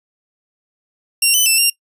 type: tone with pitch steps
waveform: 10% pulse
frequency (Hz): 2758 / 3011 / 2662 / 2778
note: F7 / F#7 / E7 / F7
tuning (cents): -22 / +30 / +16 / -10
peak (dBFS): -3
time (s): 1.22-1.7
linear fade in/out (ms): 5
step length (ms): 120
effects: noise-tail reverb RT60 0.1 s tail -22 dB re dry + resampled to 32000 Hz